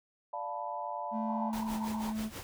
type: chord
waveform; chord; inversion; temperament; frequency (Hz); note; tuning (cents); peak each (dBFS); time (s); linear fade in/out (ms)
sine; B half-diminished seventh; first; equal; 587.3 / 698.5 / 880 / 987.8; D5 / F5 / A5 / B5; 0 / 0 / 0 / 0; -42 / -41 / -39 / -40; 0.33-1.5; 5
type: tone with pitch glide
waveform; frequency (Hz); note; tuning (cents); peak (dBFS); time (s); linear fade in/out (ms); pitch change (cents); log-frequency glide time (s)
triangle; 220 to 217.5; A3 to A3; 0 to -20; -31; 1.11-2.31; 50; -20; 1.65-1.73
type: band-pass noise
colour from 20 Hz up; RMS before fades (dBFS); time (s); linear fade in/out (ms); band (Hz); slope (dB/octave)
pink; -42; 1.28-2.13; 20; 840 to 970; 96
type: noise with tremolo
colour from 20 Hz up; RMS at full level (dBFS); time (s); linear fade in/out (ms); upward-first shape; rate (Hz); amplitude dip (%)
pink; -42; 1.53-2.43; 0; sine; 6.2; 75
effects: none